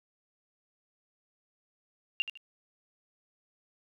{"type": "tone with echo", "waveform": "sine", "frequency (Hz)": 2787, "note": "F7", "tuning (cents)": -4, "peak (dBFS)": -25, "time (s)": [2.2, 2.22], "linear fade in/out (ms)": 0, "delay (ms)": 77, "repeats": 2, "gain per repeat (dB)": -10, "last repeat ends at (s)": 2.374, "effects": []}